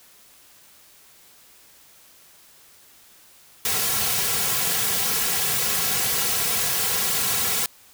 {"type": "noise with comb filter", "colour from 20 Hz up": "white", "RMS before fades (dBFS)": -23, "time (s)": [3.65, 7.66], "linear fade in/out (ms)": 2, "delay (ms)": 3.3, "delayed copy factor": -1, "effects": ["white hiss -52 dBFS RMS until 7.93 s"]}